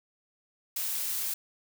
blue noise, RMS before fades -32 dBFS, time 0.76-1.34 s, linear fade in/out 5 ms, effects none

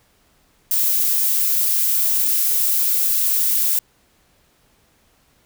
violet noise, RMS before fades -18 dBFS, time 0.71-3.79 s, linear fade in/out 2 ms, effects pink hiss -59 dBFS RMS until 5.45 s

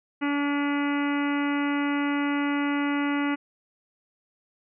harmonic tone with a mistuned harmonic, 286.7 Hz, D4, 42 cents flat, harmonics 1 / 2 / 3 / 4 / 5 / 6 / 7 / 8 / 9 / 10, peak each -24 / -39 / -35 / -36 / -35 / -43 / -35 / -42 / -41 / -43 dBFS, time 0.21-3.36 s, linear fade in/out 20 ms, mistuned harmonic 9, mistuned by -34 cents, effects none

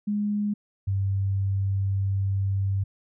sine tone pair in turn, 207.1 / 97.74 Hz, G#3 / G2, -5 / -5 cents, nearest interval octave + minor second, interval 1300 cents, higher first, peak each -23 / -22 dBFS, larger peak second, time 0.07-0.54 / 0.87-2.84 s, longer second, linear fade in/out 10 ms, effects none

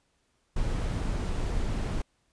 brown noise, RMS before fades -29 dBFS, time 0.56-2.02 s, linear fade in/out 5 ms, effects pink hiss -72 dBFS RMS until 2.32 s + resampled to 22050 Hz

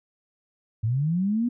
sine linear sweep, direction up, 103.83 to 246.9 Hz, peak -21 dBFS, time 0.83-1.49 s, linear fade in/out 10 ms, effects none

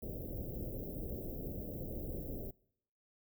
pink band-stop noise, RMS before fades -42 dBFS, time 0.02-2.51 s, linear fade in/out 5 ms, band 590 to 15000 Hz, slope 48 dB/octave, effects noise-tail reverb RT60 0.7 s tail -24 dB re dry

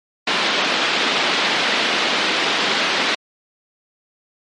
white band-pass noise, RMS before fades -19 dBFS, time 0.27-3.15 s, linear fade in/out 5 ms, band 200 to 3900 Hz, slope 24 dB/octave, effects MP3 48 kbps

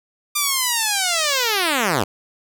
5% pulse linear sweep, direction down, 1200 to 85.7 Hz, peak -6 dBFS, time 0.35-2.04 s, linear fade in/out 10 ms, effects none

